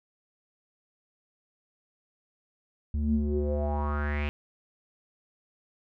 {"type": "tone with low-pass filter sweep", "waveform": "square", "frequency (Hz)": 73.42, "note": "D2", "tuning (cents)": 0, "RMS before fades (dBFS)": -28, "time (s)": [2.94, 4.29], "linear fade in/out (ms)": 0, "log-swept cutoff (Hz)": [150, 2700], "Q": 5.9, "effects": []}